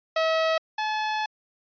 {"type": "tone pair in turn", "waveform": "sawtooth", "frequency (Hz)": [644, 859.6], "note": ["E5", "A5"], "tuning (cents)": [-41, -41], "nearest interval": "perfect fourth", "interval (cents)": 500, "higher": "second", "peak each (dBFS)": [-17, -21], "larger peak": "first", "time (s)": [[0.16, 0.58], [0.78, 1.26]], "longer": "second", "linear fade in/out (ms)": 5, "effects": ["resampled to 11025 Hz"]}